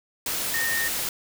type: tone in noise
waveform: sine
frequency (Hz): 1839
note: A#6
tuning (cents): -24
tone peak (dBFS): -25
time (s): 0.54-0.88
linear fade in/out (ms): 2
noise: white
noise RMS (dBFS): -28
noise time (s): 0.26-1.09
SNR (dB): 0
effects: none